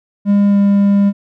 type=tone with pitch glide; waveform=triangle; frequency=202.2 to 200.6 Hz; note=G#3 to G3; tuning=-46 to +40 cents; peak=-6 dBFS; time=0.25-1.13 s; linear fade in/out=50 ms; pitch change=-14 cents; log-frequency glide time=0.49-0.57 s; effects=none